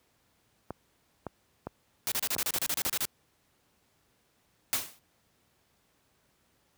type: clicks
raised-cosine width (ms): 1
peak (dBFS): -21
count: 6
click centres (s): 0.706 / 1.267 / 1.67 / 2.364 / 2.562 / 2.864
type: noise bursts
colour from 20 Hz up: white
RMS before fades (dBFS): -30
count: 13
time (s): 2.07-3.053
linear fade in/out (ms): 0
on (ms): 47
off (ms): 31
type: noise with exponential decay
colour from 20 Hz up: white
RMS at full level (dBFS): -25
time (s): 4.73-4.99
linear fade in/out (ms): 0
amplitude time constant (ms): 56
effects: pink hiss -70 dBFS RMS until 6.77 s + high-pass 60 Hz 12 dB/octave